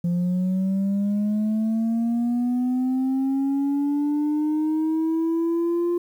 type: linear sweep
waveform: sine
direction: up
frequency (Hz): 172.2 to 349.2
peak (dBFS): -17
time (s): 0.04-5.98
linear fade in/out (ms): 5
effects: tanh soft clip ceiling -19 dBFS + 9-bit